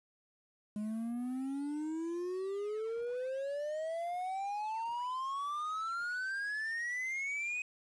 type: exponential sweep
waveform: triangle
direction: up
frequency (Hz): 207.7 to 2521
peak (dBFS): -33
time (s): 0.76-7.62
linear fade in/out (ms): 2
effects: resampled to 22050 Hz + 10-bit